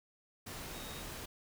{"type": "tone in noise", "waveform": "sine", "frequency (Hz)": 3748, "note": "A#7", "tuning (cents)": 9, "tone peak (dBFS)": -52, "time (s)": [0.74, 1.03], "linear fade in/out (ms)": 10, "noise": "pink", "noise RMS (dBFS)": -45, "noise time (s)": [0.46, 1.26], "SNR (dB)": -10, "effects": []}